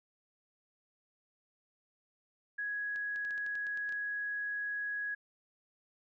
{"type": "tone", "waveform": "sine", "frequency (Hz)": 1667, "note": "G#6", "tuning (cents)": 6, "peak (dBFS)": -34, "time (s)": [2.58, 5.15], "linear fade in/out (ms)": 10}
{"type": "clicks", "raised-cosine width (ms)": 0.2, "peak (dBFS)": -36, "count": 11, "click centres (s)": [2.96, 3.16, 3.25, 3.308, 3.379, 3.464, 3.554, 3.668, 3.774, 3.892, 3.924]}
{"effects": []}